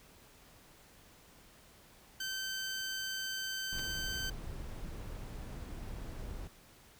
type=tone; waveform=15% pulse; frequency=1545 Hz; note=G6; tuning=26 cents flat; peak=-30 dBFS; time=2.2-4.3 s; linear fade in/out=5 ms
type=noise; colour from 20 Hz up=brown; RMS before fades=-43 dBFS; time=3.72-6.48 s; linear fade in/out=10 ms
type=clicks; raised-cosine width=0.2 ms; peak=-29 dBFS; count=2; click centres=3.786 / 3.794 s
effects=pink hiss -60 dBFS RMS until 6.99 s